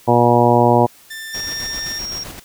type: harmonic tone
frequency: 120 Hz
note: B2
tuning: 49 cents flat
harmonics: 1 / 2 / 3 / 4 / 5 / 6 / 7 / 8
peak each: -18 / -18 / -18 / -18 / -18 / -18 / -18 / -18 dBFS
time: 0.07-0.87 s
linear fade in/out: 20 ms
type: tone with pitch glide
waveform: sawtooth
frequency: 1780 to 1797.6 Hz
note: A6 to A6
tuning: +20 to +37 cents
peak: -25 dBFS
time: 1.1-1.99 s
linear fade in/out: 10 ms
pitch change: +17 cents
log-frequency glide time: 1.29-1.67 s
type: tone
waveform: sine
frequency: 5588 Hz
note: F8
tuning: in tune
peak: -24 dBFS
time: 1.33-2.24 s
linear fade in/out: 10 ms
type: noise with tremolo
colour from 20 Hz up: pink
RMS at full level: -32 dBFS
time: 1.34-2.4 s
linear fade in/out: 10 ms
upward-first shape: square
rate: 7.7 Hz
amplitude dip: 45%
effects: white hiss -47 dBFS RMS until 2.44 s